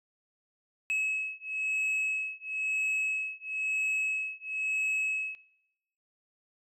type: beating tone pair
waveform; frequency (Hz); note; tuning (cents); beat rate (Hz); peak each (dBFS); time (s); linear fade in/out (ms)
sine; 2574 / 2575; E7 / E7; -42 / -41; 1; -30; 0.9-5.35; 0
effects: noise-tail reverb RT60 0.8 s tail -18 dB re dry + tanh soft clip ceiling -26 dBFS